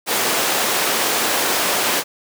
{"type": "high-pass noise", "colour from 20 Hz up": "pink", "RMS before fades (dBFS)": -19, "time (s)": [0.06, 2.04], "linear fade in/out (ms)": 50, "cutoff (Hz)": 410, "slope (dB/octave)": 12, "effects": []}